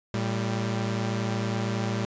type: tone pair together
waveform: sawtooth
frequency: 112.7 / 196.27 Hz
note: A2 / G3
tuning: +42 / +2 cents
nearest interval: minor seventh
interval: 960 cents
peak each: -24 / -26 dBFS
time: 0.14-2.05 s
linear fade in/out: 0 ms
effects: resampled to 16000 Hz